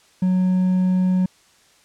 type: tone with hard clipping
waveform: triangle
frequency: 184.3 Hz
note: F#3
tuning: 7 cents flat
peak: -16 dBFS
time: 0.22-1.26 s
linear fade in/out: 5 ms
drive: 5 dB
effects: white hiss -55 dBFS RMS until 1.84 s + low-pass 8000 Hz 12 dB/octave